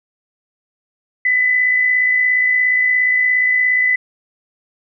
sine tone pair together, 1947.9 / 2005 Hz, B6 / B6, -24 / +26 cents, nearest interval minor second, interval 50 cents, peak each -24 / -12 dBFS, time 1.25-3.96 s, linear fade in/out 5 ms, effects none

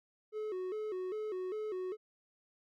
triangle tone with vibrato, 398.2 Hz, G4, 27 cents sharp, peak -34 dBFS, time 0.32-1.97 s, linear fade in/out 50 ms, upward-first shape square, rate 2.5 Hz, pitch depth 130 cents each way, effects none

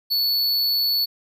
square tone, 4435 Hz, C#8, in tune, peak -19 dBFS, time 0.1-1.06 s, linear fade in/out 20 ms, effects none

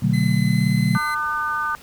sine chord, B minor seventh, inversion none, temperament just, 123.47 / 148.16 / 185.21 / 222.2 Hz, B2 / D3 / F#3 / A3, 0 / +16 / +2 / +17 cents, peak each -21 / -21 / -20 / -24 dBFS, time 0.02-0.98 s, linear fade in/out 10 ms
30% pulse tone with pitch glide, 2030 to 2042 Hz, B6 to C7, +47 to -43 cents, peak -27 dBFS, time 0.13-1.15 s, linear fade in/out 10 ms, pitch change +10 cents, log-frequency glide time 0.5-0.62 s
harmonic tone, 301.4 Hz, D4, 45 cents sharp, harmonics 3 / 4 / 5, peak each -30 / -23 / -25 dBFS, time 0.95-1.75 s, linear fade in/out 0 ms
effects pink hiss -45 dBFS RMS until 1.82 s

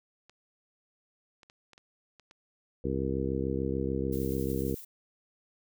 clicks, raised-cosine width 0.2 ms, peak -36 dBFS, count 7, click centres 0.296 / 1.432 / 1.499 / 1.733 / 1.779 / 2.197 / 2.311 s
harmonic tone, 66.8 Hz, C2, 36 cents sharp, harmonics 1 / 2 / 3 / 4 / 5 / 6 / 7, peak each -36 / -36 / -36 / -36 / -36 / -36 / -36 dBFS, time 2.84-4.75 s, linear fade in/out 5 ms
violet noise with tremolo, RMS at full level -44 dBFS, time 4.12-4.85 s, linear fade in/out 10 ms, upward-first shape sine, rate 11 Hz, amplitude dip 35%
effects none

